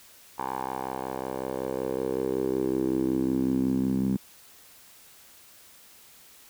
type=tone with band-pass filter sweep; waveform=10% pulse; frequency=65.41 Hz; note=C2; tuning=in tune; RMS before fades=-28 dBFS; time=0.38-4.17 s; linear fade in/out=10 ms; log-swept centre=890 to 210 Hz; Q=3.7; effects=white hiss -53 dBFS RMS until 6.49 s